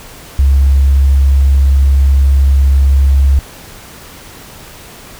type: tone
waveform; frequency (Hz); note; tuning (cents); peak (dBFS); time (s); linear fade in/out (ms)
sine; 68.5; C#2; -20; -4; 0.39-3.39; 0
effects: tanh soft clip ceiling -1 dBFS + pink hiss -34 dBFS RMS until 5.19 s